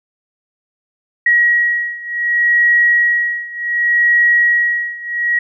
sine beating tone pair, 1905 / 1905.67 Hz, A#6 / A#6, +37 / +38 cents, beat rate 0.67 Hz, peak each -13 / -15 dBFS, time 1.26-5.39 s, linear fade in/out 5 ms, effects none

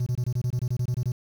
triangle tone bursts, 123.47 Hz, B2, in tune, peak -20 dBFS, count 13, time 0-1.12 s, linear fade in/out 5 ms, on 64 ms, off 24 ms, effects tanh soft clip ceiling -16 dBFS + 8-bit

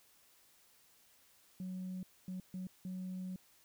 sine tone bursts at uneven times, 185 Hz, F#3, in tune, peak -38 dBFS, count 4, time 1.6-2.03 / 2.28-2.4 / 2.54-2.67 / 2.85-3.36 s, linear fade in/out 2 ms, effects tanh soft clip ceiling -37 dBFS + white hiss -67 dBFS RMS until 3.64 s

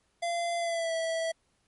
square tone with pitch glide, 686 to 654.6 Hz, F5 to E5, -31 to -12 cents, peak -29 dBFS, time 0.22-1.32 s, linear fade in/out 10 ms, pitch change -81 cents, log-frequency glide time 0.58-0.93 s, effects pink hiss -72 dBFS RMS until 1.67 s + MP3 48 kbps

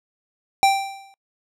square tone with exponential decay, 784 Hz, G5, in tune, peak -11 dBFS, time 0.63-1.14 s, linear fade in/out 0 ms, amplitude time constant 110 ms, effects noise-tail reverb RT60 0.1 s tail -26 dB re dry + low-pass 10000 Hz 12 dB/octave

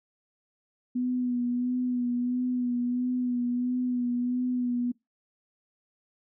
sine tone with vibrato, 246.9 Hz, B3, in tune, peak -25 dBFS, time 0.95-4.92 s, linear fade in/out 10 ms, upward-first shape sine, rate 1.5 Hz, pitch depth 28 cents each way, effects noise-tail reverb RT60 0.2 s tail -23 dB re dry

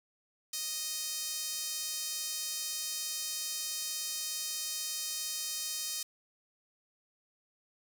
sawtooth tone with high-pass filter, 622.3 Hz, D#5, in tune, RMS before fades -37 dBFS, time 0.53-6.03 s, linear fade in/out 5 ms, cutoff 5400 Hz, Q 1.3, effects none

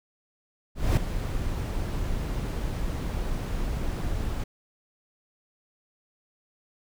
brown noise with ADSR envelope, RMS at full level -19 dBFS, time 0.75-4.44 s, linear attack 220 ms, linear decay 5 ms, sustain -10 dB, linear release 6 ms, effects none

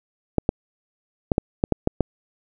clicks, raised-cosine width 2 ms, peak -4 dBFS, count 8, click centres 0.383 / 0.491 / 1.318 / 1.381 / 1.639 / 1.723 / 1.874 / 2.007 s, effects none

